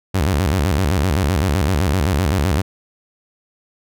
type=tone with vibrato; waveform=sawtooth; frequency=82.41 Hz; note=E2; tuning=in tune; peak=-11 dBFS; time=0.14-2.62 s; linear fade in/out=10 ms; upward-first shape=square; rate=7.8 Hz; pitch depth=250 cents each way; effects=none